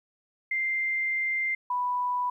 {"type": "tone pair in turn", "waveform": "sine", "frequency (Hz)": [2093, 987.8], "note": ["C7", "B5"], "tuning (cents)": [0, 0], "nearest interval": "octave + minor second", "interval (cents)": 1300, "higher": "first", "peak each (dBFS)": -25, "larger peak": "neither", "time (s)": [[0.51, 1.55], [1.7, 2.3]], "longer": "first", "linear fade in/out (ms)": 5, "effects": ["11-bit"]}